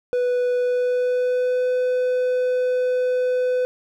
triangle tone with pitch glide, 493.9 to 502.5 Hz, B4 to B4, 0 to +30 cents, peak -16 dBFS, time 0.13-3.65 s, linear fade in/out 0 ms, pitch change +30 cents, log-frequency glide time 0.57-1.7 s, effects none

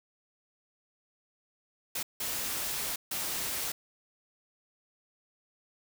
white noise bursts at uneven times, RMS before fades -34 dBFS, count 3, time 1.95-2.03 / 2.2-2.96 / 3.11-3.72 s, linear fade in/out 5 ms, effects none

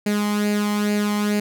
sawtooth tone with flanger, 207.7 Hz, G#3, in tune, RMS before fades -21 dBFS, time 0.06-1.4 s, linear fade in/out 5 ms, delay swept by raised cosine 0.43 to 0.97 ms, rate 2.3 Hz, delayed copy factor +0.6, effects none

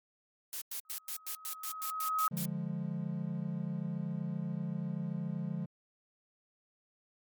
blue noise bursts, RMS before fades -39 dBFS, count 11, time 0.53-2.454 s, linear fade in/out 0 ms, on 84 ms, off 100 ms
sine tone with exponential growth, 1270 Hz, D#6, 35 cents sharp, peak -26 dBFS, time 0.85-2.28 s, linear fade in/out 1 ms, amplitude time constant 310 ms
triangle chord, D diminished, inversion none, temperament equal, 146.83 / 174.61 / 207.7 Hz, D3 / F3 / Ab3, 0 / 0 / 0 cents, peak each -37 / -35 / -38 dBFS, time 2.31-5.66 s, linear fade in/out 10 ms
effects MP3 96 kbps

